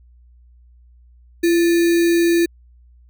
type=tone with sample-and-hold; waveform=sine; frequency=339.2 Hz; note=E4; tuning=50 cents sharp; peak=-12 dBFS; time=1.43-2.46 s; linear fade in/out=10 ms; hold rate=2100 Hz; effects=added 60 Hz sine -46 dBFS peak until 3.09 s